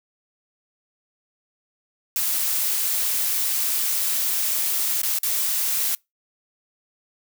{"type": "noise with dropouts", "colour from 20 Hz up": "blue", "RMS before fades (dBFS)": -23, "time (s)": [2.16, 5.95], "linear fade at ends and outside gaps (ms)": 0, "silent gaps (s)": [[5.017, 5.033], [5.186, 5.232]], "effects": ["noise-tail reverb RT60 0.2 s tail -26 dB re dry"]}